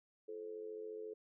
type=tone with amplitude modulation; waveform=sine; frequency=433.9 Hz; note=A4; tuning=24 cents flat; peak=-40 dBFS; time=0.28-1.14 s; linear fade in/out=10 ms; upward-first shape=sine; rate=94.3 Hz; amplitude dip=75%; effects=none